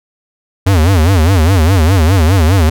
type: tone with vibrato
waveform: square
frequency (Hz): 87.31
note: F2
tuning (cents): 0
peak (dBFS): -7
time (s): 0.66-2.7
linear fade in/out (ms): 10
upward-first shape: sine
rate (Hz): 4.9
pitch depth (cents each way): 230
effects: none